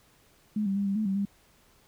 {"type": "tone with pitch steps", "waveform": "sine", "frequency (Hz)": [211.6, 195.2, 200.5, 196.8, 216.4, 193.4, 200], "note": ["G#3", "G3", "G3", "G3", "A3", "G3", "G3"], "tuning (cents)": [33, -7, 39, 7, -29, -23, 35], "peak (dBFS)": -25, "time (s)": [0.56, 1.253], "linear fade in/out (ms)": 5, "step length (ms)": 99, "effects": ["pink hiss -62 dBFS RMS until 1.87 s"]}